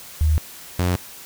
sine / sawtooth tone pair in turn, 77.5 / 89.6 Hz, D#2 / F2, -6 / +45 cents, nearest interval minor third, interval 251 cents, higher second, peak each -14 dBFS, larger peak neither, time 0.21-0.38 / 0.79-0.96 s, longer neither, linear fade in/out 0 ms, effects white hiss -40 dBFS RMS until 1.25 s

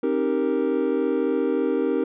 triangle chord, C minor seventh, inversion none, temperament equal with one note detuned, 267.6 / 311.1 / 392 / 466.2 Hz, C4 / Eb4 / G4 / Bb4, +39 / 0 / 0 / 0 cents, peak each -24 / -24 / -24 / -23 dBFS, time 0.03-2.04 s, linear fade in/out 5 ms, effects resampled to 8000 Hz

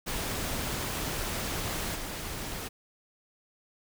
pink noise with level steps, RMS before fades -33 / -37 dBFS, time 0.06-2.69 s, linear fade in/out 20 ms, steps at 1.94 s, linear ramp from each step 20 ms, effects none

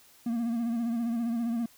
triangle tone with vibrato, 233.1 Hz, A#3, in tune, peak -25 dBFS, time 0.26-1.66 s, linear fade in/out 5 ms, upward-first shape sine, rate 15 Hz, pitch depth 51 cents each way, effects white hiss -58 dBFS RMS until 1.77 s

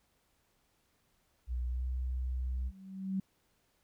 sine tone with pitch glide, 61.2 to 63.32 Hz, B1 to B1, -15 to +44 cents, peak -32 dBFS, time 1.47-2.72 s, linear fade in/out 50 ms, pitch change +59 cents, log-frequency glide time 1.68-1.84 s
sine tone with exponential growth, 191.2 Hz, G3, 43 cents flat, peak -29 dBFS, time 2.41-3.2 s, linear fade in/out 5 ms, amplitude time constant 170 ms
effects pink hiss -74 dBFS RMS until 3.83 s

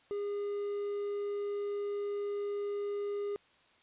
triangle tone with quantisation, 407.8 Hz, G#4, 32 cents flat, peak -31 dBFS, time 0.11-3.36 s, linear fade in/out 0 ms, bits 9, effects white hiss -65 dBFS RMS until 3.82 s + resampled to 8000 Hz

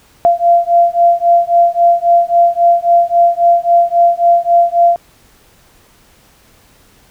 sine beating tone pair, 687 / 690.7 Hz, F5 / F5, -29 / -19 cents, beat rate 3.7 Hz, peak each -10 dBFS, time 0.25-4.96 s, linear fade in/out 0 ms, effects pink hiss -48 dBFS RMS until 7.1 s

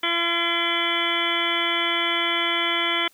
harmonic tone with a mistuned harmonic, 340 Hz, F4, 46 cents flat, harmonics 1 / 2 / 3 / 4 / 5 / 6 / 7 / 9 / 10, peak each -31 / -33 / -31 / -29 / -33 / -27 / -30 / -27 / -28 dBFS, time 0.03-3.08 s, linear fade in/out 5 ms, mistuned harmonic 7, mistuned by -32 cents, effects white hiss -58 dBFS RMS until 3.13 s

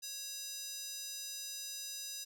square tone with high-pass filter, 550 Hz, C#5, 14 cents flat, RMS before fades -44 dBFS, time 0.02-2.25 s, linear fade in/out 20 ms, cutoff 5200 Hz, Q 2.2, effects none

